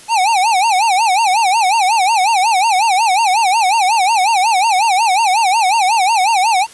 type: tone with vibrato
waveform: square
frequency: 823 Hz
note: G#5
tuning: 16 cents flat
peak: -11 dBFS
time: 0.08-6.67 s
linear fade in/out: 50 ms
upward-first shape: sine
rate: 5.5 Hz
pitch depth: 210 cents each way
effects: white hiss -39 dBFS RMS until 6.73 s + resampled to 24000 Hz